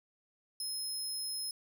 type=tone; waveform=25% pulse; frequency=5150 Hz; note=E8; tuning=41 cents flat; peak=-31 dBFS; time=0.6-1.51 s; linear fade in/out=2 ms; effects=none